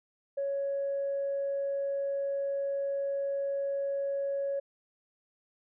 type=tone; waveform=sine; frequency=556 Hz; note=C#5; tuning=5 cents sharp; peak=-28 dBFS; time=0.37-4.6 s; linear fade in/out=10 ms; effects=tanh soft clip ceiling -25 dBFS